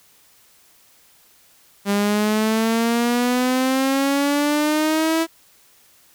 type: exponential sweep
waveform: sawtooth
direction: up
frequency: 199.7 to 329.6 Hz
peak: -13 dBFS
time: 1.85-5.27 s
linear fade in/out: 50 ms
effects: white hiss -54 dBFS RMS until 6.14 s